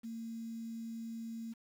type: tone with quantisation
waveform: sine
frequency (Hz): 227.6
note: A#3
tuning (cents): -41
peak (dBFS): -40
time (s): 0.03-1.54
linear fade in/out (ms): 20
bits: 10
effects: none